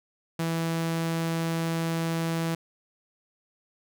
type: tone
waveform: sawtooth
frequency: 164.81 Hz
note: E3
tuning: in tune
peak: -22 dBFS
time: 0.39-2.55 s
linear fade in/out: 5 ms
effects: none